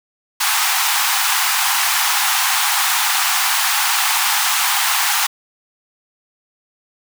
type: high-pass noise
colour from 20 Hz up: pink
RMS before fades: -17 dBFS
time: 0.4-5.27 s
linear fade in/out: 10 ms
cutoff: 760 Hz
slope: 96 dB/octave
effects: none